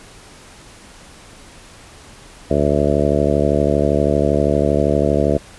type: harmonic tone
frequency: 72.6 Hz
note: D2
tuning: 19 cents flat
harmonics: 1 / 2 / 3 / 4 / 5 / 6 / 7 / 8 / 9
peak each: -22 / -22 / -22 / -22 / -22 / -22 / -22 / -22 / -22 dBFS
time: 2.5-5.38 s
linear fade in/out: 10 ms
effects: pink hiss -42 dBFS RMS until 5.58 s + resampled to 24000 Hz